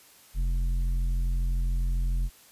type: tone with tanh clipping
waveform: sine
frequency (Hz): 43.65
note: F1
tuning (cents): 0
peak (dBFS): -25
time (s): 0.34-2.3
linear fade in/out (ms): 50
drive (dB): 8
effects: white hiss -55 dBFS RMS until 2.51 s + resampled to 32000 Hz